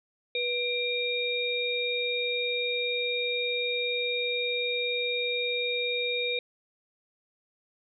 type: tone cluster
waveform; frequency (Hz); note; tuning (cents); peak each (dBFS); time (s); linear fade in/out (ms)
sine; 488 / 2373 / 3725; B4 / D7 / A#7; -21 / +17 / -2; -31; 0.35-6.39; 2
effects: none